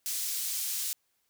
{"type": "high-pass noise", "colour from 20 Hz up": "pink", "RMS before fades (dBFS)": -33, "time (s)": [0.06, 0.93], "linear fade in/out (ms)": 0, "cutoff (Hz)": 5700, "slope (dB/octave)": 12, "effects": ["white hiss -75 dBFS RMS until 1.29 s"]}